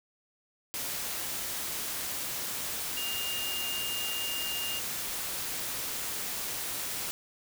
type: tone in noise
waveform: sine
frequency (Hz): 2820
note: F7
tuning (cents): +16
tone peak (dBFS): -34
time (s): 2.97-4.79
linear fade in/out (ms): 0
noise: white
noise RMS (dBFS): -35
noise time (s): 0.74-7.11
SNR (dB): -2
effects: none